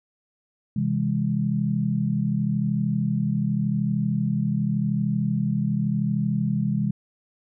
sine chord, C augmented, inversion none, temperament just, 130.81 / 163.52 / 204.4 Hz, C3 / E3 / G#3, 0 / -14 / -27 cents, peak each -26 / -26 / -24 dBFS, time 0.76-6.91 s, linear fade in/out 5 ms, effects none

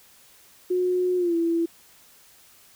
sine tone with pitch glide, 362.9 to 334.7 Hz, F#4 to E4, -34 to +26 cents, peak -20 dBFS, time 0.7-1.66 s, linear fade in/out 10 ms, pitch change -140 cents, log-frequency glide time 1.17-1.35 s, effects white hiss -54 dBFS RMS until 2.75 s

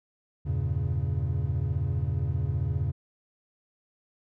triangle chord, E diminished seventh, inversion none, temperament equal with one note detuned, 82.41 / 97.55 / 116.54 / 138.59 Hz, E2 / G2 / Bb2 / Db3, 0 / -8 / 0 / 0 cents, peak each -28 / -29 / -30 / -28 dBFS, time 0.45-2.92 s, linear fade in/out 20 ms, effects tanh soft clip ceiling -15 dBFS

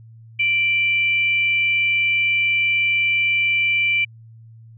sine tone pair together, 2349 / 2965 Hz, D7 / F#7, 0 / +3 cents, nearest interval major third, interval 403 cents, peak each -16 / -26 dBFS, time 0.39-4.05 s, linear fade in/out 10 ms, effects added 113 Hz sine -41 dBFS peak until 4.77 s

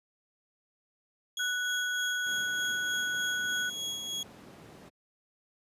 30% pulse tone with tremolo, 3322 Hz, G#7, in tune, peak -29 dBFS, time 1.37-4.23 s, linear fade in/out 2 ms, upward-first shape sine, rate 3.3 Hz, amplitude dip 40%
sine tone, 1480 Hz, F#6, in tune, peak -30 dBFS, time 1.39-3.7 s, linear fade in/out 10 ms
brown noise, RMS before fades -42 dBFS, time 2.25-4.9 s, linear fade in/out 20 ms
effects high-pass 200 Hz 12 dB/octave + resampled to 32000 Hz

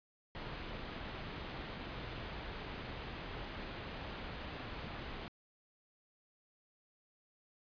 pink low-pass noise, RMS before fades -45 dBFS, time 0.35-5.28 s, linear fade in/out 0 ms, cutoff 3900 Hz, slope 24 dB/octave, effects resampled to 11025 Hz

